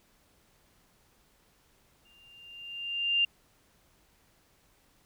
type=tone with exponential growth; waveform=sine; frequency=2794 Hz; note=F7; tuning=in tune; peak=-21 dBFS; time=2.05-3.25 s; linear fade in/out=5 ms; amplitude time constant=260 ms; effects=pink hiss -66 dBFS RMS until 5.05 s